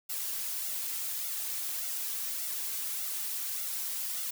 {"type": "noise with flanger", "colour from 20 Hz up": "blue", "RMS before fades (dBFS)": -35, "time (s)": [0.09, 4.31], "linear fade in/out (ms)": 10, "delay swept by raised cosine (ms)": [1.4, 4.5], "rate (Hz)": 1.7, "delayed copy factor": 0.85, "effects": []}